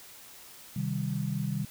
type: chord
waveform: sine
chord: C minor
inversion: none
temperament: equal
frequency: 130.81 / 155.56 / 196 Hz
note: C3 / Eb3 / G3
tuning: 0 / 0 / 0 cents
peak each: -33 dBFS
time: 0.76-1.65 s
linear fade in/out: 5 ms
effects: white hiss -50 dBFS RMS until 1.7 s